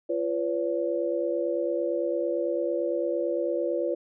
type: tone cluster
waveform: sine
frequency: 344 / 499.1 / 568 Hz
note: F4 / B4 / C#5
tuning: -26 / +18 / +42 cents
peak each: -29 dBFS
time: 0.09-3.95 s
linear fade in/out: 10 ms
effects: none